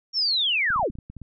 sine linear sweep, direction down, 5588 to 155.3 Hz, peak -20 dBFS, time 0.13-0.91 s, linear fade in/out 50 ms
clicks, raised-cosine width 5 ms, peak -27 dBFS, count 10, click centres 0.704 / 0.761 / 0.796 / 0.83 / 0.901 / 0.954 / 0.987 / 1.1 / 1.167 / 1.217 s
effects none

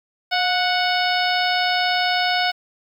harmonic tone with a mistuned harmonic, 738 Hz, F#5, 5 cents flat, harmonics 1 / 2 / 3 / 4 / 5 / 6 / 7, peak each -21 / -24 / -26 / -27 / -28 / -29 / -29 dBFS, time 0.31-2.52 s, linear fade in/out 20 ms, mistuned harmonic 1, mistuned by -41 cents, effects 8-bit

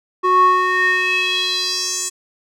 square tone with band-pass filter sweep, 367.8 Hz, F#4, 10 cents flat, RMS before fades -17 dBFS, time 0.23-2.1 s, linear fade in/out 20 ms, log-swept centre 880 to 7700 Hz, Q 4.4, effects none

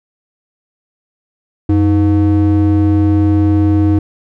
triangle ring-modulated tone, 202.1 Hz, G#3, 47 cents flat, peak -3 dBFS, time 1.69-3.99 s, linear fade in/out 5 ms, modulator 110 Hz, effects none

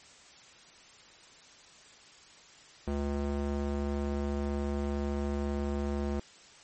square tone with band-pass filter, 71 Hz, C#2, 42 cents sharp, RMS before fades -32 dBFS, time 2.87-6.2 s, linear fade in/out 5 ms, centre 330 Hz, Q 0.62, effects white hiss -55 dBFS RMS until 6.63 s + MP3 32 kbps

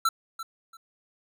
square tone with echo, 1338 Hz, E6, 25 cents sharp, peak -21 dBFS, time 0.05-0.09 s, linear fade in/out 5 ms, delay 340 ms, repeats 2, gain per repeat -13 dB, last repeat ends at 0.77 s, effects none

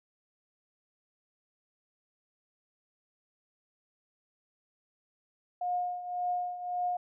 sine tone with tremolo, 716 Hz, F5, 43 cents sharp, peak -27 dBFS, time 5.61-6.97 s, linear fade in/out 5 ms, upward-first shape triangle, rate 1.8 Hz, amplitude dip 75%, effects none

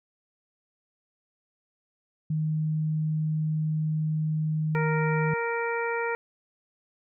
sine tone, 155.56 Hz, D#3, in tune, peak -24 dBFS, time 2.3-5.34 s, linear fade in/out 5 ms
harmonic tone, 466.2 Hz, A#4, in tune, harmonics 1 / 2 / 3 / 4 / 5, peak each -29 / -32 / -34 / -35 / -36 dBFS, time 4.75-6.15 s, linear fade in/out 0 ms
effects none

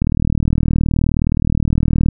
click train, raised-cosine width 5 ms, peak -3 dBFS, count 82, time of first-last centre 0.02-2.086 s, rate 39.2 Hz, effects none

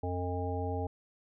harmonic tone, 89.6 Hz, F2, 45 cents sharp, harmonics 1 / 3 / 5 / 7 / 9, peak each -34 / -40 / -38 / -42 / -39 dBFS, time 0.03-0.87 s, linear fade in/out 5 ms, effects none

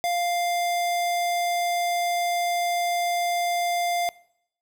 square tone, 698.5 Hz, F5, in tune, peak -23 dBFS, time 0.04-4.09 s, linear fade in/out 0 ms, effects noise-tail reverb RT60 0.7 s tail -22 dB re dry

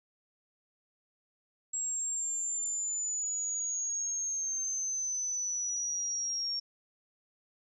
sine exponential sweep, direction down, 7630 to 5520 Hz, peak -31 dBFS, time 1.73-6.6 s, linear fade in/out 10 ms, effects none

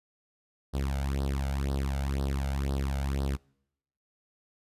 sawtooth tone with flanger, 68.5 Hz, C#2, 20 cents flat, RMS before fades -30 dBFS, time 0.73-3.37 s, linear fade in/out 20 ms, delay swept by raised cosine 0.21 to 1.41 ms, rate 2 Hz, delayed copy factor +0.85, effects noise-tail reverb RT60 0.8 s tail -26 dB re dry + resampled to 32000 Hz

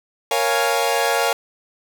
sawtooth chord, Bb minor seventh, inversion none, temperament equal, 466.2 / 554.4 / 698.5 / 830.6 Hz, Bb4 / Db5 / F5 / Ab5, 0 / 0 / 0 / 0 cents, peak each -19 dBFS, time 0.31-1.33 s, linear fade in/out 2 ms, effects none

